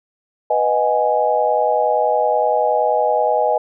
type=chord; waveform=sine; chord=G# minor seventh; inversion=first; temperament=equal; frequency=493.9 / 622.3 / 740 / 830.6 Hz; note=B4 / D#5 / F#5 / G#5; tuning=0 / 0 / 0 / 0 cents; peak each=-20 / -18 / -23 / -18 dBFS; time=0.5-3.58 s; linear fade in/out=5 ms; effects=none